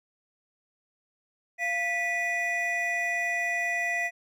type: tone cluster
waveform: triangle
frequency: 693 / 1965 / 2468 Hz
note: F5 / B6 / D#7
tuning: -14 / -9 / -15 cents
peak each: -31 / -26 / -32 dBFS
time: 1.58-4.11 s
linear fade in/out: 50 ms
effects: none